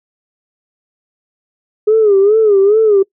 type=tone with vibrato; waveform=sine; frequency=415.3 Hz; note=G#4; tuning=in tune; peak=-5 dBFS; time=1.87-3.03 s; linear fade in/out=10 ms; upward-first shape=sine; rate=2.4 Hz; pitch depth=120 cents each way; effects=noise-tail reverb RT60 0.1 s tail -23 dB re dry + tanh soft clip ceiling -2 dBFS